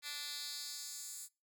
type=tone with high-pass filter sweep; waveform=10% pulse; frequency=292.2 Hz; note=D4; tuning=9 cents flat; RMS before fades=-45 dBFS; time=0.02-1.29 s; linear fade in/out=50 ms; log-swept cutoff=2800 to 8400 Hz; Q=1.8; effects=noise-tail reverb RT60 0.3 s tail -25 dB re dry